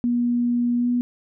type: tone with pitch glide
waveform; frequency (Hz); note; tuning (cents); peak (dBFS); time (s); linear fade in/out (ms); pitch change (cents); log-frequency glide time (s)
sine; 240.8 to 243.9; B3 to B3; -44 to -21; -18; 0.04-1.01; 0; +23; 0.77-0.89
effects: none